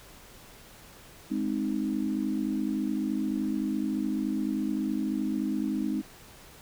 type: chord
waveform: sine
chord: Ab major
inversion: none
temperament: equal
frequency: 207.7 / 261.6 / 311.1 Hz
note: Ab3 / C4 / Eb4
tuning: 0 / 0 / 0 cents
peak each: -31 dBFS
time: 1.3-6.02 s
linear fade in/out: 20 ms
effects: pink hiss -51 dBFS RMS until 6.61 s